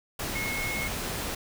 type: tone in noise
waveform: sine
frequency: 2173 Hz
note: C#7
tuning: 35 cents flat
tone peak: -31 dBFS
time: 0.35-0.88 s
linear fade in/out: 5 ms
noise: pink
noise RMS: -33 dBFS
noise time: 0.19-1.35 s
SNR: -1 dB
effects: none